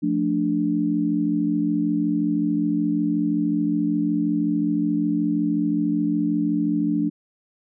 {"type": "chord", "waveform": "sine", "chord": "D minor", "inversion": "first", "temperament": "equal", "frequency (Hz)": [174.61, 220, 293.7], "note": ["F3", "A3", "D4"], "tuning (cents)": [0, 0, 0], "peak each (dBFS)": [-26, -25, -21], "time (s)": [0.02, 7.1], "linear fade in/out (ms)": 20, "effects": []}